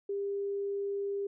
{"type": "tone", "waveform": "sine", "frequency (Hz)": 400, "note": "G4", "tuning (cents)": 35, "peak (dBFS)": -31, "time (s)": [0.09, 1.27], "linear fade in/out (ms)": 5, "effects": []}